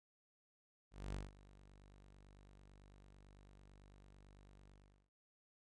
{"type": "tone with ADSR envelope", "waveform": "sawtooth", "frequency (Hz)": 49, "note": "G1", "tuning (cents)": 0, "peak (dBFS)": -37, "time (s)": [0.91, 5.1], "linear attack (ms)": 230, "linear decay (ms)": 170, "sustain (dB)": -20, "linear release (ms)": 410, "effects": ["resampled to 22050 Hz"]}